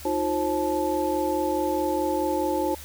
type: tone cluster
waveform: sine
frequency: 311.9 / 356.6 / 534 / 869 Hz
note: D#4 / F4 / C5 / A5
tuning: +4 / +36 / +35 / -22 cents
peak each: -28 dBFS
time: 0.05-2.75 s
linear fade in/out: 5 ms
effects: added 73 Hz sine -43 dBFS peak until 2.84 s + white hiss -43 dBFS RMS until 2.84 s